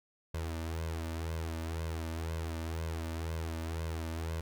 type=tone with flanger; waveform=sawtooth; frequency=81.5 Hz; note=E2; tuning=19 cents flat; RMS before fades=-37 dBFS; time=0.34-4.41 s; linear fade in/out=5 ms; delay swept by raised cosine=1.9 to 3.4 ms; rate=2 Hz; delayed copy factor=+0.65; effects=none